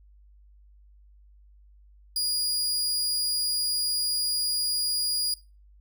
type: tone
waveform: sawtooth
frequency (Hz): 4873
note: D#8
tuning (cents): -37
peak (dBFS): -22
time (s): 2.16-5.34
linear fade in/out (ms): 2
effects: noise-tail reverb RT60 0.3 s tail -19 dB re dry + added 50 Hz sine -52 dBFS peak until 5.8 s